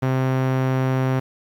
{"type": "tone", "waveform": "sawtooth", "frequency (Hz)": 130.81, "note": "C3", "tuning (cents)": 0, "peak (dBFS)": -14, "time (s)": [0.02, 1.2], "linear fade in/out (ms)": 10, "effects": ["low-pass 2000 Hz 12 dB/octave", "8-bit"]}